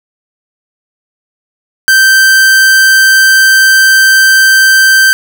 45% pulse tone, 1559 Hz, G6, 10 cents flat, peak -3 dBFS, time 1.88-5.13 s, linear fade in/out 0 ms, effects none

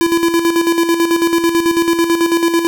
square tone with tremolo, 336.4 Hz, E4, 35 cents sharp, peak -10 dBFS, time 0.01-2.67 s, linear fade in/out 0 ms, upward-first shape square, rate 9.1 Hz, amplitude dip 55%, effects none

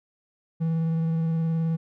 triangle tone with vibrato, 163.1 Hz, E3, 18 cents flat, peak -20 dBFS, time 0.6-1.77 s, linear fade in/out 20 ms, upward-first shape square, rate 19 Hz, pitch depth 13 cents each way, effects none

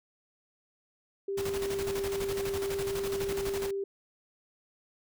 sine tone, 394.3 Hz, G4, 10 cents sharp, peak -30 dBFS, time 1.28-3.84 s, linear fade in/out 5 ms
pink noise with tremolo, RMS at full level -37 dBFS, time 1.37-3.71 s, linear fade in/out 10 ms, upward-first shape square, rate 12 Hz, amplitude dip 60%
effects none

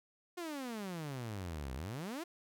sawtooth exponential two-way sweep, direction down then up, 363.4 to 61.74 to 363.4 Hz, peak -36 dBFS, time 0.37-2.24 s, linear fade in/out 10 ms, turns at 1.74 s, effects none

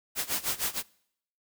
white noise with tremolo, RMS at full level -28 dBFS, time 0.15-0.83 s, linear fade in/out 50 ms, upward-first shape sine, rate 6.5 Hz, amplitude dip 90%, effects noise-tail reverb RT60 0.7 s tail -24 dB re dry

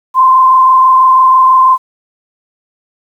sine tone with frequency modulation, 1039 Hz, C6, 12 cents flat, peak -3 dBFS, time 0.14-1.78 s, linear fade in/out 50 ms, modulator 26.1 Hz, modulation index 0.77, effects 7-bit

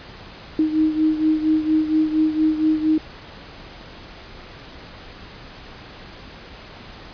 sine beating tone pair, 311.1 / 315.4 Hz, D#4 / D#4, 0 / +24 cents, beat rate 4.3 Hz, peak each -17 / -22 dBFS, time 0.59-2.98 s, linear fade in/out 2 ms, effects pink hiss -40 dBFS RMS until 7.13 s + resampled to 11025 Hz

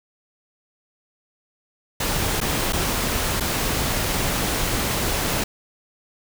pink noise with dropouts, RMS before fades -23 dBFS, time 2-5.44 s, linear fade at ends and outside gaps 5 ms, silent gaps 2.404-2.412 / 2.725-2.731 / 3.4-3.406 s, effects none

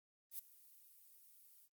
violet noise with ADSR envelope, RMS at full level -44 dBFS, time 0.31-1.69 s, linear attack 79 ms, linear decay 5 ms, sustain -20 dB, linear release 55 ms, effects Opus 32 kbps

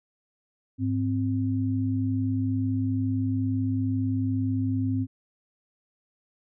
sine tone pair together, 103.83 / 261.6 Hz, G#2 / C4, 0 / 0 cents, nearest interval octave + major third, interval 1600 cents, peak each -26 dBFS, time 0.78-5.07 s, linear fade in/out 50 ms, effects none

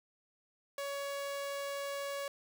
sawtooth tone, 561 Hz, C#5, 21 cents sharp, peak -33 dBFS, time 0.78-2.28 s, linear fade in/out 2 ms, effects none

